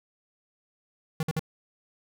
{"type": "tone bursts", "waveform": "square", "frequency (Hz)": 158.6, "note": "D#3", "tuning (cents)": 33, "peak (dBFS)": -26, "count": 3, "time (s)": [1.2, 1.394], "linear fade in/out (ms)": 2, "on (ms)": 30, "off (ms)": 52, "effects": []}